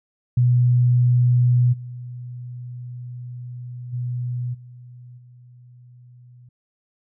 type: tone with level steps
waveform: sine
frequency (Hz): 123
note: B2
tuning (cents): -7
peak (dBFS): -13 / -31 / -23 / -39 / -44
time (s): 0.37-6.49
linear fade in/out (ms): 5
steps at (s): 1.72 / 3.92 / 4.53 / 5.17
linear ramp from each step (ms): 20
effects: none